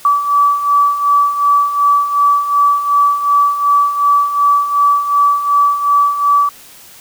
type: beating tone pair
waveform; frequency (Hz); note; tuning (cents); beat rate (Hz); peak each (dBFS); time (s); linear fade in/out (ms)
sine; 1149 / 1151.7; D6 / D6; -38 / -34; 2.7; -16 / -10; 0.05-6.49; 2
effects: white hiss -39 dBFS RMS until 7 s